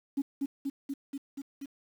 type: tone with echo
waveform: sine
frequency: 277.2 Hz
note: C#4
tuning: in tune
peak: -25 dBFS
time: 0.17-0.22 s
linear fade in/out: 10 ms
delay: 240 ms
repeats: 6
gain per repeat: -2 dB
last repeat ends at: 1.66 s
effects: tanh soft clip ceiling -22 dBFS + 9-bit